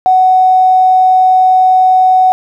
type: tone with tanh clipping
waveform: triangle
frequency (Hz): 745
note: F#5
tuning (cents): +12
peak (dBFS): -4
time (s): 0.06-2.32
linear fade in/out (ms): 0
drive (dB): 3
effects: none